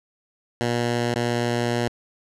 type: tone with dropouts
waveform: 10% pulse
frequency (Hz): 119.6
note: A#2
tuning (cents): +45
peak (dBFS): -13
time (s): 0.61-1.88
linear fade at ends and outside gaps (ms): 0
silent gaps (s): 1.141-1.159
effects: low-pass 8000 Hz 12 dB/octave